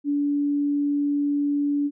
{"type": "tone", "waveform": "sine", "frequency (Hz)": 287.9, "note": "D4", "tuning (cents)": -34, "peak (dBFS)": -20, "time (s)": [0.04, 1.91], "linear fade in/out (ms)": 50, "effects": []}